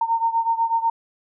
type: beating tone pair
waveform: sine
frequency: 913 / 921.1 Hz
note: A#5 / A#5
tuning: -36 / -21 cents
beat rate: 8.1 Hz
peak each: -20 / -23 dBFS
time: 0.01-0.9 s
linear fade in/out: 5 ms
effects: none